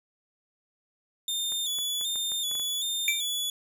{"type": "tone with vibrato", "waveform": "sawtooth", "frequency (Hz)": 3520, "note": "A7", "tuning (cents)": 0, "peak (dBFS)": -25, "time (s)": [1.28, 3.5], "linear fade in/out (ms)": 2, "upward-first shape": "square", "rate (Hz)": 1.3, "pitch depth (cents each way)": 50}
{"type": "clicks", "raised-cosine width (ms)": 0.5, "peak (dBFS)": -30, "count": 8, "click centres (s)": [1.522, 1.787, 2.012, 2.158, 2.319, 2.514, 2.553, 2.597]}
{"type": "tone with exponential decay", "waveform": "square", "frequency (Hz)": 2330, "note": "D7", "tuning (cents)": -14, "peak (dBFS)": -20, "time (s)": [3.08, 3.26], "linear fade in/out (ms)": 1, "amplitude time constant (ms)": 38}
{"effects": []}